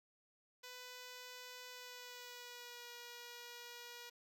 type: tone with pitch glide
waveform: 5% pulse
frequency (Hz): 498.4 to 480.3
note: B4 to B4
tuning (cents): +16 to -48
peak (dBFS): -39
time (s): 0.63-4.1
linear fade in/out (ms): 10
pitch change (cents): -64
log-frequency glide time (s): 1.7-2.9
effects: none